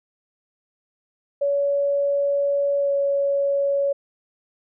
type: tone with pitch glide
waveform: sine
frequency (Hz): 565 to 560.1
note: C#5 to C#5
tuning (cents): +33 to +18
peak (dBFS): -18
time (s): 1.41-3.93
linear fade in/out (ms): 10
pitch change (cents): -15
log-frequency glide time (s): 2.79-2.92
effects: none